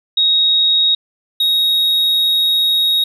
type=tone pair in turn; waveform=sine / triangle; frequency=3769 / 3769 Hz; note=A#7 / A#7; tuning=+18 / +18 cents; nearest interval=unison; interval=0 cents; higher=neither; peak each=-10 dBFS; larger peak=neither; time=0.17-0.95 / 1.4-3.04 s; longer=second; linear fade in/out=5 ms; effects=none